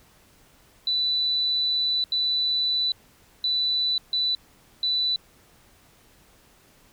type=tone bursts at uneven times; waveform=sine; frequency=3978 Hz; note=B7; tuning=12 cents sharp; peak=-21 dBFS; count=5; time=0.87-2.04 / 2.12-2.92 / 3.44-3.98 / 4.13-4.35 / 4.83-5.16 s; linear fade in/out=2 ms; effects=pink hiss -57 dBFS RMS until 6.92 s